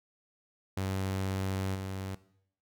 sawtooth tone with level steps, 95.7 Hz, G2, 41 cents flat, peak -27 / -32 dBFS, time 0.77-2.15 s, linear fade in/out 5 ms, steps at 1.74 s, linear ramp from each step 20 ms, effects noise-tail reverb RT60 0.7 s tail -18 dB re dry

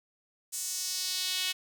sawtooth tone with high-pass filter sweep, 370 Hz, F#4, in tune, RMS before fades -33 dBFS, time 0.52-1.53 s, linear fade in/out 20 ms, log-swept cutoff 7600 to 3000 Hz, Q 2, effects none

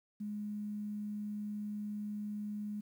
sine tone with quantisation, 208.6 Hz, G#3, 8 cents sharp, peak -37 dBFS, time 0.2-2.81 s, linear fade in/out 10 ms, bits 11, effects none

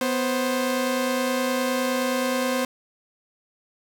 sawtooth tone pair together, 249 / 527.6 Hz, B3 / C5, +14 / +14 cents, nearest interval octave + minor second, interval 1300 cents, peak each -21 dBFS, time 0.01-2.65 s, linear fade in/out 2 ms, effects none

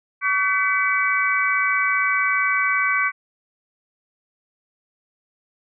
harmonic tone with a mistuned harmonic, 379.8 Hz, F#4, 45 cents sharp, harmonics 3 / 4 / 5 / 6, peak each -23 / -23 / -23 / -23 dBFS, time 0.21-3.12 s, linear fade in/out 50 ms, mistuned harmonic 5, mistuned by +85 cents, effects none

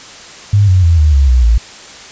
sine tone with pitch steps, 101.9 / 92.37 / 83.73 / 75.9 / 68.8 / 62.37 / 56.53 Hz, G#2 / F#2 / E2 / D#2 / C#2 / B1 / A1, -32 / -2 / +28 / -42 / -12 / +18 / +48 cents, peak -5 dBFS, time 0.53-1.58 s, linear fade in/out 5 ms, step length 150 ms, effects white hiss -33 dBFS RMS until 2.11 s + resampled to 16000 Hz

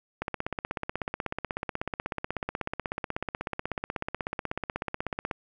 click train, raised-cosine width 0.5 ms, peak -15 dBFS, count 84, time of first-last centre 0.22-5.312 s, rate 16.3 Hz, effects none

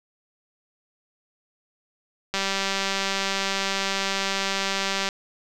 click train, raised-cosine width 0.2 ms, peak -8 dBFS, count 537, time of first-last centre 2.34-5.089 s, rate 195 Hz, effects none

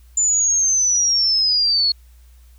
sine linear sweep, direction down, 7100 to 4320 Hz, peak -14 dBFS, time 0.17-1.92 s, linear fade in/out 5 ms, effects added 60 Hz sine -44 dBFS peak until 2.58 s + white hiss -59 dBFS RMS until 2.58 s

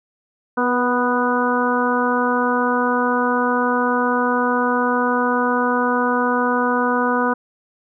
harmonic tone with a mistuned harmonic, 246.9 Hz, B3, in tune, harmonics 1 / 2 / 3 / 4 / 5 / 6, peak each -21 / -22 / -27 / -22 / -24 / -24 dBFS, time 0.57-7.34 s, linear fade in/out 10 ms, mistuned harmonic 2, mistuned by -17 cents, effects none

